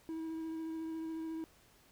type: tone with vibrato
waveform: triangle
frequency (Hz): 322.5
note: E4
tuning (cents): -38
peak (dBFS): -36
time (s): 0.09-1.44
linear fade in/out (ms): 0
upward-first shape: triangle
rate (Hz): 14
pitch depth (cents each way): 17
effects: pink hiss -65 dBFS RMS until 1.91 s